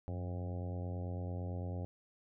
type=harmonic tone with a mistuned harmonic; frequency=89 Hz; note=F2; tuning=33 cents sharp; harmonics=1 / 2 / 3 / 4 / 5 / 6 / 7 / 8 / 9; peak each=-38 / -46 / -49 / -53 / -53 / -51 / -54 / -56 / -57 dBFS; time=0.08-1.85 s; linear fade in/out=0 ms; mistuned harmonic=1; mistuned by=+76 cents; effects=none